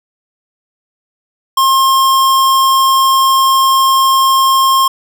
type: tone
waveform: square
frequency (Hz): 1068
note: C6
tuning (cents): +35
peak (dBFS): -8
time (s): 1.57-4.88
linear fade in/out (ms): 5
effects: none